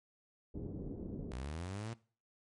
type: low-pass noise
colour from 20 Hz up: white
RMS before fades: -43 dBFS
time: 0.54-1.33 s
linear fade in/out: 10 ms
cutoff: 350 Hz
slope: 24 dB/octave
type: linear sweep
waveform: sawtooth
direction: up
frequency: 56.2 to 118 Hz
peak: -36 dBFS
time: 1.31-1.94 s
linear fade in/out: 10 ms
effects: noise-tail reverb RT60 0.4 s tail -20 dB re dry + MP3 48 kbps